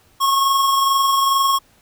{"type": "tone pair together", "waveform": "square", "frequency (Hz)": [1091, 1113.3], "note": ["C#6", "C#6"], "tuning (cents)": [-28, 7], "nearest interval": "unison", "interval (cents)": 35, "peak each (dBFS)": [-15, -27], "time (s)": [0.2, 1.59], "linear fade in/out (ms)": 20, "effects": ["pink hiss -55 dBFS RMS until 1.81 s"]}